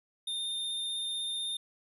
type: tone with vibrato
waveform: square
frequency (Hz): 3631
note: A#7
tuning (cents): -46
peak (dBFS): -33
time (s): 0.27-1.57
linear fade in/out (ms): 5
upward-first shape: sine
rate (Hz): 16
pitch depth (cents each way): 12
effects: none